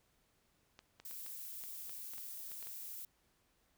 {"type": "clicks", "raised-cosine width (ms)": 0.2, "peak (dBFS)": -36, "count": 11, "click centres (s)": [0.791, 1, 1.111, 1.264, 1.638, 1.895, 2.136, 2.181, 2.517, 2.627, 2.671]}
{"type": "noise", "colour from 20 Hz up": "violet", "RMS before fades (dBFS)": -47, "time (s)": [1.05, 3.05], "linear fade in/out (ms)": 2}
{"effects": ["pink hiss -75 dBFS RMS until 3.77 s"]}